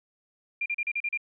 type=tone bursts; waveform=sine; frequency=2393 Hz; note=D7; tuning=32 cents sharp; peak=-26 dBFS; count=7; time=0.61-1.175 s; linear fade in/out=5 ms; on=49 ms; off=37 ms; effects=none